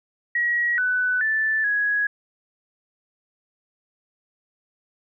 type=tone with pitch steps; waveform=sine; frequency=1908 / 1496 / 1758 / 1668 Hz; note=A#6 / F#6 / A6 / G#6; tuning=+40 / +19 / -2 / +7 cents; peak=-19 dBFS; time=0.35-2.07 s; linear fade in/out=5 ms; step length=430 ms; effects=none